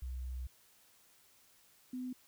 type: tone pair in turn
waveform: sine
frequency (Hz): 63.2 / 252.8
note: B1 / B3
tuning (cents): +41 / +41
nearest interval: 2 octaves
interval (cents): 2400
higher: second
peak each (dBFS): -38 / -38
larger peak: neither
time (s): 0.02-0.47 / 1.93-2.13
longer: first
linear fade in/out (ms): 5
effects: white hiss -66 dBFS RMS until 2.27 s